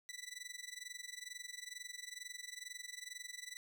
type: tone with amplitude modulation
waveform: 15% pulse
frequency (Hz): 1975.5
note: B6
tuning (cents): 0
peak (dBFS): -37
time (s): 0.09-3.57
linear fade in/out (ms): 0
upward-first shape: sine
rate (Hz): 22.2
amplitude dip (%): 90
effects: none